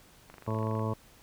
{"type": "click train", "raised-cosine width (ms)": 0.5, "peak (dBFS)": -33, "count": 13, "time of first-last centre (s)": [0.3, 0.794], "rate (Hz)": 24.3}
{"type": "harmonic tone", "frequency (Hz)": 110, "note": "A2", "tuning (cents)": 0, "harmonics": [1, 2, 3, 4, 5, 6, 8, 9, 10], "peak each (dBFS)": [-31, -36, -41, -38, -40, -42, -43, -42, -41], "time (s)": [0.47, 0.94], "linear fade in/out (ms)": 10}
{"effects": ["pink hiss -58 dBFS RMS until 1.22 s"]}